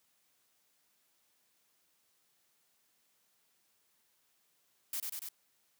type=noise with echo; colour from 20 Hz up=blue; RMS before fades=-37 dBFS; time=4.93-5 s; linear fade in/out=2 ms; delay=96 ms; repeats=3; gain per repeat=-2 dB; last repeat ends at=5.288 s; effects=white hiss -74 dBFS RMS until 5.79 s + high-pass 100 Hz 12 dB/octave